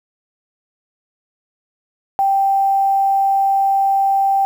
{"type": "tone with quantisation", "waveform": "sine", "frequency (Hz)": 784, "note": "G5", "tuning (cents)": 0, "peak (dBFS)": -12, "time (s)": [2.19, 4.45], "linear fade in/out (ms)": 0, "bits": 7, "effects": []}